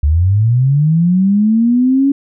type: linear sweep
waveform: sine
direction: up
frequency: 69.3 to 281.3 Hz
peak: -8 dBFS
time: 0.03-2.12 s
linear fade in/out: 5 ms
effects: none